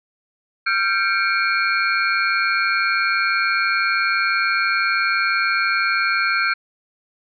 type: tone cluster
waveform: sine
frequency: 1376 / 1570 / 2204 / 2364 / 4283 Hz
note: F6 / G6 / C#7 / D7 / C8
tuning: -26 / +2 / -11 / +11 / +40 cents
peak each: -21 / -21 / -26 / -24 / -28 dBFS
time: 0.66-6.54 s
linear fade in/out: 10 ms
effects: none